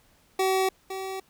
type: tone pair in turn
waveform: 25% pulse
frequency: 379.6 / 382.2 Hz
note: F#4 / G4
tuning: +44 / -44 cents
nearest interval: unison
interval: 12 cents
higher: second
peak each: -18 / -28 dBFS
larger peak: first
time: 0.39-0.69 / 0.9-1.2 s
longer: neither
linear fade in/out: 5 ms
effects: pink hiss -62 dBFS RMS until 1.29 s